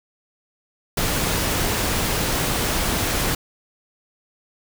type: noise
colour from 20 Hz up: pink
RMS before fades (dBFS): -22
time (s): 0.97-3.35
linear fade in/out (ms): 5
effects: none